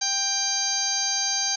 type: harmonic tone with a mistuned harmonic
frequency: 790 Hz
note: G5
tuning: 13 cents sharp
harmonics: 1 / 2 / 3 / 4 / 5 / 6 / 7 / 8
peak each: -33 / -36 / -38 / -38 / -33 / -27 / -34 / -26 dBFS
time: 0.01-1.56 s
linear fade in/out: 10 ms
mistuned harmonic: 7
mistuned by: +29 cents
effects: none